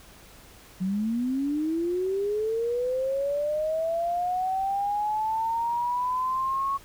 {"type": "linear sweep", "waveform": "sine", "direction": "up", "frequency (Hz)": [180, 1108.7], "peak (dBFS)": -24, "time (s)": [0.8, 6.78], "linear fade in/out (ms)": 20, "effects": ["added 50 Hz sine -58 dBFS peak until 6.84 s", "pink hiss -51 dBFS RMS until 6.84 s"]}